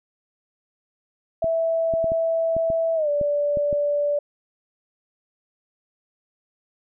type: tone with pitch glide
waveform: sine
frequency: 657 to 581.9 Hz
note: E5 to D5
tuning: -6 to -16 cents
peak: -19 dBFS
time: 1.42-4.19 s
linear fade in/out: 5 ms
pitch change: -210 cents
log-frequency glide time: 2.95-3.09 s
type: clicks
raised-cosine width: 3 ms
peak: -19 dBFS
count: 9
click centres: 1.443 / 1.938 / 2.043 / 2.119 / 2.566 / 2.702 / 3.213 / 3.572 / 3.728 s
effects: none